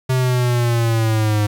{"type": "linear sweep", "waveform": "square", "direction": "down", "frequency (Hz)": [130, 103.83], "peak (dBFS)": -15, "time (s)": [0.09, 1.47], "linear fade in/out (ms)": 10, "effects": ["8-bit"]}